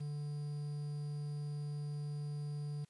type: tone with quantisation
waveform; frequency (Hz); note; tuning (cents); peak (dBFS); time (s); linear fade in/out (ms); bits
triangle; 146.83; D3; 0; -36; 0-2.85; 10; 10
effects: white hiss -75 dBFS RMS until 2.89 s + resampled to 24000 Hz